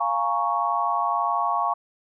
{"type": "chord", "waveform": "sine", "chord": "Bb minor seventh", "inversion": "second", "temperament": "equal", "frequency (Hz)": [698.5, 830.6, 932.3, 1108.7], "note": ["F5", "Ab5", "Bb5", "Db6"], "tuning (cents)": [0, 0, 0, 0], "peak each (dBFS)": [-27, -28, -28, -24], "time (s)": [0, 1.74], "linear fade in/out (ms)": 10, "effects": []}